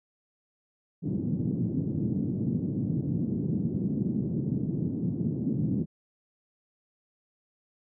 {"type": "band-pass noise", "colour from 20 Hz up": "pink", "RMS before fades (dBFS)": -29, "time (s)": [1.02, 5.86], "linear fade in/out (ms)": 50, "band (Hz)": [130, 280], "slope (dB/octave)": 24, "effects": []}